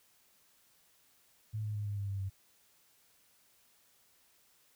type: tone with pitch steps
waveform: sine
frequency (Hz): 107.9 / 105.92 / 103.98 / 102.08 / 100.21 / 98.37 / 96.57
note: A2 / G#2 / G#2 / G#2 / G2 / G2 / G2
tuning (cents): -33 / +35 / +3 / -29 / +39 / +7 / -25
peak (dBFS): -34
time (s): 1.53-2.3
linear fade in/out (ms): 20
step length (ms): 110
effects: white hiss -68 dBFS RMS until 4.75 s